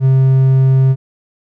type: tone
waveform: triangle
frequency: 132.6 Hz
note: C3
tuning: 23 cents sharp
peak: -5 dBFS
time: 0-0.96 s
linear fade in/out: 50 ms
effects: none